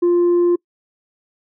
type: tone with tanh clipping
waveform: sine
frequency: 349.2 Hz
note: F4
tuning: in tune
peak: -12 dBFS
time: 0.02-0.56 s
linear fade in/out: 10 ms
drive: 1 dB
effects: noise-tail reverb RT60 0.1 s tail -26 dB re dry